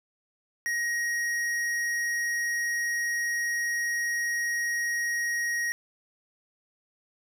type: tone with tanh clipping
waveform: triangle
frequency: 1885 Hz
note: A#6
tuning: 19 cents sharp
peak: -28 dBFS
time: 0.66-5.72 s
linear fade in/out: 0 ms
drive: 18 dB
effects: none